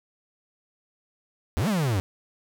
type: exponential two-way sweep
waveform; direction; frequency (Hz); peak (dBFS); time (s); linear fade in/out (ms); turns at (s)
45% pulse; up then down; 69.6 to 230 to 88.9; -22; 1.57-2; 0; 1.68
effects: none